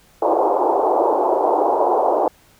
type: band-pass noise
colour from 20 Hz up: white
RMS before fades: -17 dBFS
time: 0.22-2.28 s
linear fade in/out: 2 ms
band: 330 to 930 Hz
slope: 48 dB/octave
effects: pink hiss -53 dBFS RMS until 2.59 s